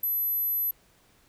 sine tone, 12000 Hz, F#9, 23 cents sharp, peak -23 dBFS, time 0.03-0.71 s, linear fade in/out 5 ms, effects tanh soft clip ceiling -22 dBFS + pink hiss -62 dBFS RMS until 1.28 s

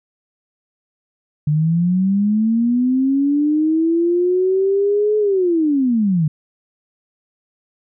sine linear two-way sweep, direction up then down, 146.83 to 427.8 to 146.83 Hz, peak -13 dBFS, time 1.47-6.28 s, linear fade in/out 5 ms, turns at 5.18 s, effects none

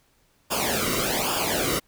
pink noise with flanger, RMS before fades -25 dBFS, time 0.5-1.8 s, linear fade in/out 20 ms, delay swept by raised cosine 0.49 to 1.2 ms, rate 1.2 Hz, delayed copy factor -0.85, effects pink hiss -64 dBFS RMS until 1.87 s

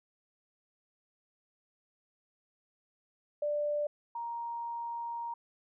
sine tone pair in turn, 590 / 936.6 Hz, D5 / A#5, +8 / +8 cents, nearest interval minor sixth, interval 800 cents, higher second, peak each -29 / -35 dBFS, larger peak first, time 3.42-3.87 / 4.15-5.34 s, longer second, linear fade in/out 5 ms, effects none

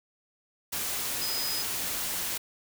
sine tone in noise, 5010 Hz, D#8, 11 cents sharp, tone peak -32 dBFS, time 1.21-1.63 s, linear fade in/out 10 ms, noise white, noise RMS -32 dBFS, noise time 0.72-2.38 s, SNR -3 dB, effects none

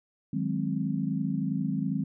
sine chord, Ab dominant seventh, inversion second, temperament equal with one note detuned, 155.56 / 185 / 207.7 / 263.1 Hz, Eb3 / Gb3 / Ab3 / C4, 0 / 0 / 0 / +10 cents, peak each -32 dBFS, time 0.33-2.04 s, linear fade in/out 5 ms, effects none

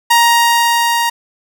sawtooth tone with level ramp, 938 Hz, A#5, 11 cents sharp, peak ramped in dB -3 to -9 dBFS, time 0.1-1.1 s, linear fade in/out 10 ms, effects none

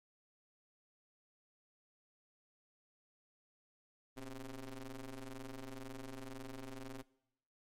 sawtooth ring-modulated tone, 130 Hz, C3, 11 cents flat, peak -38 dBFS, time 4.16-7.03 s, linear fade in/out 20 ms, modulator 141 Hz, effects noise-tail reverb RT60 0.8 s tail -22 dB re dry + MP3 64 kbps

